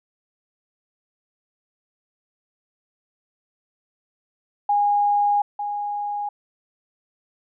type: tone pair in turn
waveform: sine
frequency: 820 / 823 Hz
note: G#5 / G#5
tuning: -22 / -16 cents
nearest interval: unison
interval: 6 cents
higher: second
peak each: -16 / -24 dBFS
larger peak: first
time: 4.69-5.42 / 5.59-6.29 s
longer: first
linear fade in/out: 5 ms
effects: none